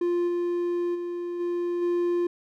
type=tone with level steps; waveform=triangle; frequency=349.2 Hz; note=F4; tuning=in tune; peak=-20 / -22 / -27 / -23 / -20 dBFS; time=0.01-2.27 s; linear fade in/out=5 ms; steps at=0.27 / 0.94 / 1.39 / 1.81 s; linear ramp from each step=20 ms; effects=none